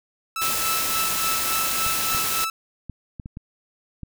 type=tone with tremolo; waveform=sawtooth; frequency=1315 Hz; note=E6; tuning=5 cents flat; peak=-20 dBFS; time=0.36-2.5 s; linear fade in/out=2 ms; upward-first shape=sine; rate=3.5 Hz; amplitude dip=60%
type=noise; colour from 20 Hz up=white; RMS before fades=-25 dBFS; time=0.41-2.45 s; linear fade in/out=10 ms
type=clicks; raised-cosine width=5 ms; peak=-22 dBFS; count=7; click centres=1.865 / 2.148 / 2.897 / 3.198 / 3.259 / 3.371 / 4.033 s
effects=none